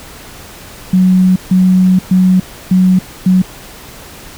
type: tone bursts at uneven times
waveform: sine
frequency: 185 Hz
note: F#3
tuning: in tune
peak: -5 dBFS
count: 5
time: 0.93-1.36 / 1.51-1.99 / 2.11-2.4 / 2.71-2.99 / 3.26-3.42 s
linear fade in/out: 5 ms
effects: pink hiss -33 dBFS RMS until 4.37 s